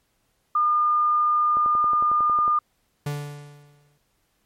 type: tone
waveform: sine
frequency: 1211 Hz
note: D#6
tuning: 47 cents flat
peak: -17 dBFS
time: 0.55-2.59 s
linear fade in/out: 5 ms
type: click train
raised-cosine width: 1 ms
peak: -21 dBFS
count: 11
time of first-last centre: 1.57-2.479 s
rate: 11 Hz
type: tone with exponential decay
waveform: 45% pulse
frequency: 145.5 Hz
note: D3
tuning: 16 cents flat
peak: -24 dBFS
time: 3.06-3.98 s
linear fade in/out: 5 ms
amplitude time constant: 200 ms
effects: pink hiss -69 dBFS RMS until 4.45 s + MP3 64 kbps